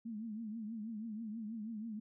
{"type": "tone with vibrato", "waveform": "sine", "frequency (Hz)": 220, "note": "A3", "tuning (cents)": 0, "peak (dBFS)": -40, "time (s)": [0.05, 2], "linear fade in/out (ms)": 10, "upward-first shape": "triangle", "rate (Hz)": 6.2, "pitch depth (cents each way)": 120, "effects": []}